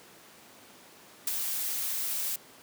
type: noise with ADSR envelope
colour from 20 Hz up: blue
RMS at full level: -27 dBFS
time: 1.27-2.36 s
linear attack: 4 ms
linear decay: 20 ms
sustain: -5 dB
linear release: 5 ms
effects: pink hiss -53 dBFS RMS until 2.62 s + high-pass 200 Hz 12 dB/octave